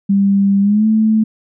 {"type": "tone with pitch glide", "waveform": "sine", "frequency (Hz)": [198.1, 218.5], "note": ["G3", "A3"], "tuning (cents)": [18, -12], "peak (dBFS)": -9, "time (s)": [0.09, 1.24], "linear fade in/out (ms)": 10, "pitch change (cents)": 170, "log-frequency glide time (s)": [0.61, 0.86], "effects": []}